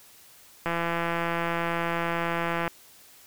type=click train; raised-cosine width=0.5 ms; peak=-13 dBFS; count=342; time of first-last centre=0.66-2.678 s; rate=169 Hz; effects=white hiss -53 dBFS RMS until 3.26 s